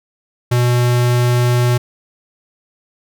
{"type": "tone", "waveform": "square", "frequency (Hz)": 122.2, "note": "B2", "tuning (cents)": -18, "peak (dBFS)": -12, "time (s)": [0.51, 1.78], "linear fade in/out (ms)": 10, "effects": []}